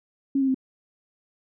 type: tone with pitch steps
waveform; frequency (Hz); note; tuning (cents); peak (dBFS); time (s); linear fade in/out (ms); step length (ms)
sine; 273.7 / 267.9 / 262.2; C#4 / C4 / C4; -22 / +41 / +4; -19; 0.35-0.545; 5; 65
effects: none